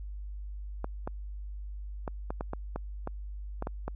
clicks, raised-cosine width 1 ms, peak -20 dBFS, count 11, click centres 0.844 / 1.075 / 2.078 / 2.305 / 2.409 / 2.534 / 2.76 / 3.074 / 3.624 / 3.671 / 3.88 s, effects added 50 Hz sine -37 dBFS peak until 3.95 s

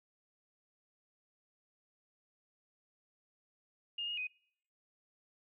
sine tone with pitch steps, 2833 / 2863 / 2502 Hz, F7 / F7 / D#7, +24 / +42 / +9 cents, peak -36 dBFS, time 3.98-4.271 s, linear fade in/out 5 ms, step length 97 ms, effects noise-tail reverb RT60 0.6 s tail -23 dB re dry

